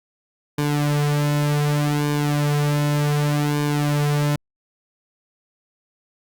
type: tone with flanger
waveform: sawtooth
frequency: 146.83 Hz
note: D3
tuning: in tune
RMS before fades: -20 dBFS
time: 0.58-4.36 s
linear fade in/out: 5 ms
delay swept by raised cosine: 1.5 to 4.3 ms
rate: 0.66 Hz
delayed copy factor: -0.75
effects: Opus 48 kbps